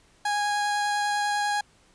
30% pulse tone with vibrato, 825 Hz, G#5, 12 cents flat, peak -21 dBFS, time 0.25-1.61 s, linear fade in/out 5 ms, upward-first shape triangle, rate 10 Hz, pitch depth 9 cents each way, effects pink hiss -60 dBFS RMS until 1.94 s + resampled to 22050 Hz

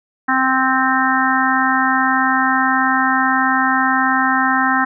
harmonic tone, 261.6 Hz, C4, in tune, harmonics 1 / 3 / 4 / 5 / 6 / 7, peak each -20 / -20 / -20 / -20 / -20 / -20 dBFS, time 0.28-4.85 s, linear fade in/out 10 ms, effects none

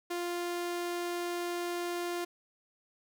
sawtooth tone, 349.2 Hz, F4, in tune, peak -29 dBFS, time 0.1-2.25 s, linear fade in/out 10 ms, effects none

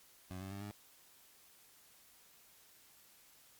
20% pulse tone with pitch steps, 92.5 / 95.87 / 99.37 / 102.99 Hz, F#2 / G2 / G2 / G#2, 0 / -38 / +24 / -14 cents, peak -39 dBFS, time 0.31-0.71 s, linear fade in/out 0 ms, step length 100 ms, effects white hiss -64 dBFS RMS until 3.59 s + Opus 48 kbps

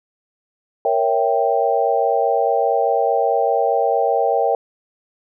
sine chord, A# diminished seventh, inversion none, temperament equal, 466.2 / 554.4 / 659.3 / 784 Hz, A#4 / C#5 / E5 / G5, 0 / 0 / 0 / 0 cents, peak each -20 / -21 / -21 / -19 dBFS, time 0.85-4.55 s, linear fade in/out 2 ms, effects none

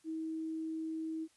sine tone, 320 Hz, D#4, 49 cents sharp, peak -36 dBFS, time 0.04-1.28 s, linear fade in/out 50 ms, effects white hiss -69 dBFS RMS until 1.36 s + resampled to 24000 Hz

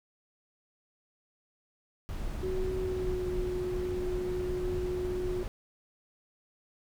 brown noise, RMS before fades -36 dBFS, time 2.09-5.48 s, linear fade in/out 0 ms
sine tone with pitch glide, 372.6 to 363.5 Hz, F#4 to F#4, +12 to -31 cents, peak -31 dBFS, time 2.43-5.43 s, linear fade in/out 0 ms, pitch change -43 cents, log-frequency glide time 2.8-3.28 s
effects none

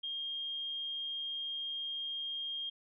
sine tone, 3223 Hz, G7, 47 cents sharp, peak -36 dBFS, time 0.03-2.7 s, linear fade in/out 10 ms, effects none

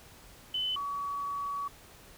sine tone pair in turn, 3024 / 1132.7 Hz, F#7 / C#6, +37 / +37 cents, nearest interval octave + perfect fourth, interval 1700 cents, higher first, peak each -29 / -32 dBFS, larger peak first, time 0.54-0.76 / 0.76-1.68 s, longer second, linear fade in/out 5 ms, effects pink hiss -54 dBFS RMS until 2.17 s

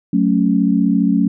sine chord, F# minor, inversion none, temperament equal, 185 / 220 / 277.2 Hz, F#3 / A3 / C#4, 0 / 0 / 0 cents, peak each -16 dBFS, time 0.13-1.28 s, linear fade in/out 5 ms, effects none

